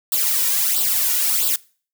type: noise with flanger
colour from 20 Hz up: blue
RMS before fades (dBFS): -19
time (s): 0.12-1.56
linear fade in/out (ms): 2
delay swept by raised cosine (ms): 0.23 to 2.13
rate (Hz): 1.5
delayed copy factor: +0.75
effects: noise-tail reverb RT60 0.4 s tail -22 dB re dry